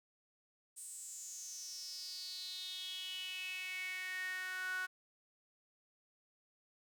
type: tone with high-pass filter sweep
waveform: sawtooth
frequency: 370 Hz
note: F#4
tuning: in tune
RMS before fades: -44 dBFS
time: 0.76-4.87 s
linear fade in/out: 20 ms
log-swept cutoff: 8600 to 1400 Hz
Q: 7.3
effects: none